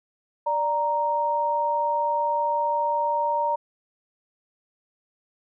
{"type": "tone pair together", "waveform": "sine", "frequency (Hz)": [587.3, 932.3], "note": ["D5", "A#5"], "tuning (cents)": [0, 0], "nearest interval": "minor sixth", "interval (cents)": 800, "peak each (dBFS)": [-27, -22], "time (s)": [0.46, 3.56], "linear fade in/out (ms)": 10, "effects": []}